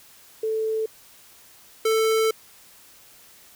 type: tone pair in turn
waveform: sine / square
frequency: 440 / 442.5 Hz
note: A4 / A4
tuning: 0 / +10 cents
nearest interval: unison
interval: 10 cents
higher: second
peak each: -22 / -19 dBFS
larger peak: second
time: 0.43-0.86 / 1.85-2.31 s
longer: second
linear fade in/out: 5 ms
effects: white hiss -51 dBFS RMS until 3.55 s